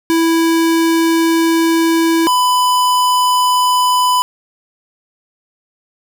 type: tone pair in turn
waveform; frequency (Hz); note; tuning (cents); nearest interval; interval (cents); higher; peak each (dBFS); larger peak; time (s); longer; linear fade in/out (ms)
square; 329.6 / 998.3; E4 / B5; 0 / +18; octave + perfect fifth; 1918; second; -11; neither; 0.1-2.27 / 2.27-4.22; first; 0
effects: none

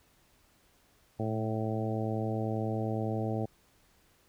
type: harmonic tone with a mistuned harmonic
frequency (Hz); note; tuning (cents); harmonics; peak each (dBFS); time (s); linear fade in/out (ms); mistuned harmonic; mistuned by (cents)
110; A2; 0; 1 / 2 / 3 / 4 / 5 / 6 / 7; -33 / -36 / -38 / -39 / -40 / -41 / -41; 1.19-3.46; 10; 1; +35
effects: pink hiss -66 dBFS RMS until 4.28 s

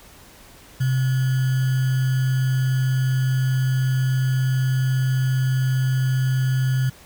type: tone with sample-and-hold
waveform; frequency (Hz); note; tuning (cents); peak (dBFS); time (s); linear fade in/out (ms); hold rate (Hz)
sine; 130.2; C3; -8; -17; 0.8-6.9; 10; 1575
effects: pink hiss -47 dBFS RMS until 7.05 s

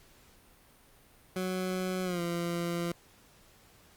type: tone with pitch glide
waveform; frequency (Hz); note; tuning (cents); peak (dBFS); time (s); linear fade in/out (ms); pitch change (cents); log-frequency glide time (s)
20% pulse; 185 to 171.62; F#3 to F3; 0 to -30; -26; 1.36-2.92; 2; -130; 2.04-2.21
effects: pink hiss -60 dBFS RMS until 3.96 s + Opus 48 kbps

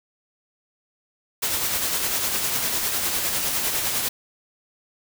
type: noise with tremolo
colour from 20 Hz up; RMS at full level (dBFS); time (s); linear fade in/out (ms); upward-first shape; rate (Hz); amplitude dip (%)
white; -23; 1.42-4.09; 10; sine; 9.9; 35
effects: none

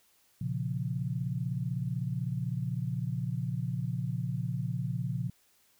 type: chord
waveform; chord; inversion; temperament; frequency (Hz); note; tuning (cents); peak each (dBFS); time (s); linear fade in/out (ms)
sine; Bb minor; none; equal with one note detuned; 118.78 / 138.59 / 174.61; Bb2 / Db3 / F3; +33 / 0 / 0; -34 / -34 / -36; 0.41-5.3; 5
effects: white hiss -67 dBFS RMS until 5.79 s

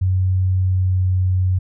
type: tone with pitch glide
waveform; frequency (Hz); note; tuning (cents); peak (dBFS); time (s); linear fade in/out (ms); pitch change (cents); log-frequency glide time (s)
sine; 93.1 to 92.4; F#2 to F#2; +11 to -2; -14; 0.01-1.59; 10; -13; 0.6-1.08
effects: none

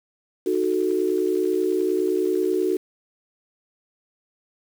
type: chord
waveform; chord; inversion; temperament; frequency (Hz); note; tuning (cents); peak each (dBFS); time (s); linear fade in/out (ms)
sine; D# diminished; none; equal; 311.1 / 370 / 440; D#4 / F#4 / A4; 0 / 0 / 0; -26 / -21 / -26; 0.46-2.77; 5
effects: 7-bit

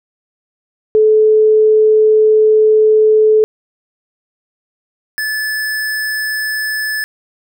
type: tone pair in turn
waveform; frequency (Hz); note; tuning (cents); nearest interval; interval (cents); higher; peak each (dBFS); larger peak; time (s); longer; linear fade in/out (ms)
sine / square; 432.4 / 1733.8; A4 / A6; -30 / -26; 2 octaves; 2404; second; -6 / -17; first; 0.95-3.44 / 5.18-7.04; first; 0
effects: none

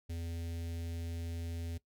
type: tone with notch filter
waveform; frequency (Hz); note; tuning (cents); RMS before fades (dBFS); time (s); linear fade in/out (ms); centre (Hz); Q
square; 83.9; E2; +31; -40; 0.09-1.78; 10; 1100; 0.58
effects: noise-tail reverb RT60 0.1 s tail -18 dB re dry

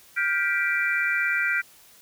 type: chord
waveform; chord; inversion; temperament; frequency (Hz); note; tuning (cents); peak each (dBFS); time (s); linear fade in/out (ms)
sine; G dominant seventh; third; just; 1411.2 / 1568 / 1960 / 2352; F6 / G6 / B6 / D7; +18 / 0 / -14 / +2; -27; 0.16-1.62; 20
effects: white hiss -53 dBFS RMS until 2.01 s

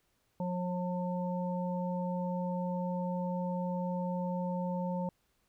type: harmonic tone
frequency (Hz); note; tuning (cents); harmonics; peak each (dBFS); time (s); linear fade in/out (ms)
179.6; F3; +49; 1 / 3 / 5; -33 / -38 / -40; 0.4-5.09; 2
effects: pink hiss -75 dBFS RMS until 5.48 s

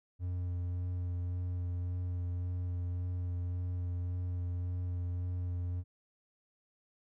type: tone with vibrato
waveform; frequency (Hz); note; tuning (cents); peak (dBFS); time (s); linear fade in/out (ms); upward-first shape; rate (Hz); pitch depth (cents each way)
triangle; 89; F2; +33; -31; 0.19-5.84; 50; sine; 1.8; 14
effects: none

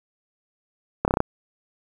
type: slowing click train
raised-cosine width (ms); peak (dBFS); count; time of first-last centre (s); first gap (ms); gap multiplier
1; -5; 6; 1.05-1.204; 29; 1.03
effects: 7-bit

